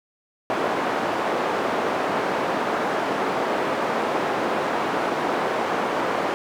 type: band-pass noise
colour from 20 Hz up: white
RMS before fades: -24 dBFS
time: 0.5-6.34 s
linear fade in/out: 0 ms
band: 270 to 940 Hz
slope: 12 dB/octave
effects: none